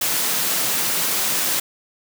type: high-pass noise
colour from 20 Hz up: white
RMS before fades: -21 dBFS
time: 0.01-1.6 s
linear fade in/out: 5 ms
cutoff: 120 Hz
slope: 96 dB/octave
effects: none